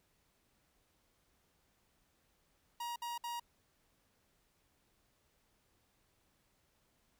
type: tone bursts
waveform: 45% pulse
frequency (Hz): 949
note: A#5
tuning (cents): +31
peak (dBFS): -39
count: 3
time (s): 2.8-3.398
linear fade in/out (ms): 5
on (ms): 160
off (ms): 59
effects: pink hiss -75 dBFS RMS until 7.19 s